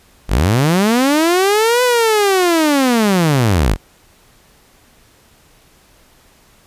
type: linear two-way sweep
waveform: sawtooth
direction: up then down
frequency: 37.49 to 504 to 37.49 Hz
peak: -7 dBFS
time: 0.28-3.77 s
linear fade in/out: 50 ms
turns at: 1.83 s
effects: pink hiss -50 dBFS RMS until 6.66 s + resampled to 32000 Hz